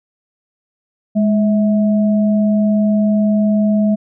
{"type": "tone pair together", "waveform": "sine", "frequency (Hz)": [208.5, 647.9], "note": ["G#3", "E5"], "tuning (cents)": [7, -30], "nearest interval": "octave + minor sixth", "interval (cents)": 1963, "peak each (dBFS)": [-11, -21], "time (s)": [1.15, 3.96], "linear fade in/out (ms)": 20, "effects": []}